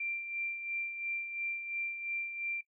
sine tone with tremolo, 2364 Hz, D7, 11 cents sharp, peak -32 dBFS, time 0-2.61 s, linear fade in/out 5 ms, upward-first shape sine, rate 2.9 Hz, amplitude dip 55%, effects noise-tail reverb RT60 0.1 s tail -20 dB re dry

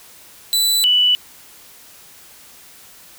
sawtooth / sine tone pair in turn, 3977 / 2967 Hz, B7 / F#7, +11 / +4 cents, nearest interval perfect fourth, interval 507 cents, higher first, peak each -11 dBFS, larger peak neither, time 0.53-0.84 / 0.84-1.15 s, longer neither, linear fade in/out 0 ms, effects white hiss -44 dBFS RMS until 3.18 s

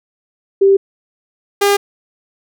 sine / sawtooth tone pair in turn, 392 / 403.5 Hz, G4 / G#4, 0 / -50 cents, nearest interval minor second, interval 50 cents, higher second, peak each -6 dBFS, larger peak neither, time 0.61-0.77 / 1.61-1.77 s, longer neither, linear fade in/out 10 ms, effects none

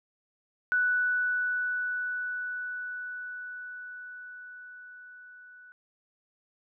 sine tone with level ramp, 1483 Hz, F#6, 4 cents sharp, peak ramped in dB -22 to -49 dBFS, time 0.72-5.72 s, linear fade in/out 0 ms, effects none

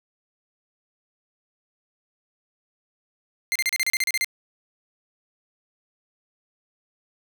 sawtooth tone bursts, 2093 Hz, C7, in tune, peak -17 dBFS, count 11, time 3.52-4.245 s, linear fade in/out 0 ms, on 35 ms, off 34 ms, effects none

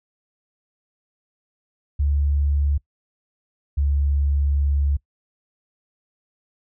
sine tone pair in turn, 71.7 / 70.92 Hz, D2 / C#2, -41 / +40 cents, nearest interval unison, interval 19 cents, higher first, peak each -17 dBFS, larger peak neither, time 1.99-2.78 / 3.77-4.97 s, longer second, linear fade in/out 10 ms, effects noise-tail reverb RT60 0.1 s tail -22 dB re dry

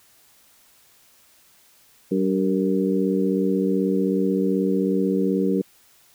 harmonic tone with a mistuned harmonic, 96 Hz, G2, 36 cents flat, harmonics 2 / 3 / 4 / 5, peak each -22 / -24 / -25 / -26 dBFS, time 2.11-5.62 s, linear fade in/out 10 ms, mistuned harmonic 5, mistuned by -49 cents, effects white hiss -56 dBFS RMS until 6.14 s

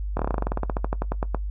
slowing click train, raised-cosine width 1 ms, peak -11 dBFS, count 21, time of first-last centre 0.17-1.347 s, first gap 23 ms, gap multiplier 1.09, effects noise-tail reverb RT60 0.1 s tail -17 dB re dry + added 50 Hz sine -26 dBFS peak until 1.5 s

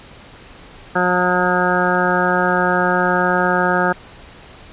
harmonic tone, 180.2 Hz, F#3, 45 cents flat, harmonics 1 / 2 / 3 / 4 / 5 / 7 / 8 / 9, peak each -22 / -22 / -22 / -22 / -22 / -22 / -22 / -22 dBFS, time 0.95-3.93 s, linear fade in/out 10 ms, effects pink hiss -41 dBFS RMS until 4.72 s + resampled to 8000 Hz

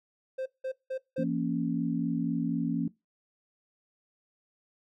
triangle tone bursts, 523.3 Hz, C5, in tune, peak -29 dBFS, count 4, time 0.38-1.24 s, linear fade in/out 10 ms, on 80 ms, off 180 ms
sine chord, A# diminished, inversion second, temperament equal with one note detuned, 169.15 / 233.1 / 277.2 Hz, E3 / A#3 / C#4, +45 / 0 / 0 cents, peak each -32 / -31 / -31 dBFS, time 1.18-2.88 s, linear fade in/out 5 ms
effects noise-tail reverb RT60 0.2 s tail -20 dB re dry

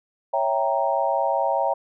sine chord, C# diminished seventh, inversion none, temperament equal, 554.4 / 659.3 / 784 / 932.3 Hz, C#5 / E5 / G5 / Bb5, 0 / 0 / 0 / 0 cents, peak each -25 dBFS, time 0.33-1.74 s, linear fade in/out 10 ms, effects none

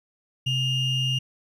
triangle ring-modulated tone, 1480 Hz, F#6, in tune, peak -17 dBFS, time 0.46-1.19 s, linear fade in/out 10 ms, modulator 1350 Hz, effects none

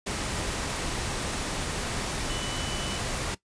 sine tone in noise, 2983 Hz, F#7, 13 cents sharp, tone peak -38 dBFS, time 2.29-2.98 s, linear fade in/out 10 ms, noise pink, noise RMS -31 dBFS, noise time 0.06-3.35 s, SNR -10 dB, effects noise-tail reverb RT60 0.1 s tail -17 dB re dry + resampled to 22050 Hz

